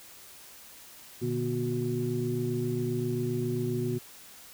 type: tone cluster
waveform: sine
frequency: 120.9 / 148.4 / 241.8 / 366 Hz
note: B2 / D3 / B3 / F#4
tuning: -36 / +18 / -36 / -19 cents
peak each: -32 / -35 / -33 / -31 dBFS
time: 1.21-3.99 s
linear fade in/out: 20 ms
effects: tanh soft clip ceiling -17 dBFS + white hiss -50 dBFS RMS until 4.53 s